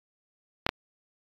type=clicks; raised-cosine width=0.3 ms; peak=-8 dBFS; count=2; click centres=0.665 / 0.691 s; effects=AAC 32 kbps